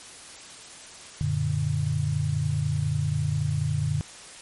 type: chord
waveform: sine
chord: Gb augmented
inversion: none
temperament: equal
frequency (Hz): 92.5 / 116.54 / 146.83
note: Gb2 / Bb2 / D3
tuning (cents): 0 / 0 / 0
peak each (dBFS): -29 / -29 / -25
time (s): 1.21-4.01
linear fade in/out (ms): 0
effects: white hiss -44 dBFS RMS until 4.41 s + MP3 48 kbps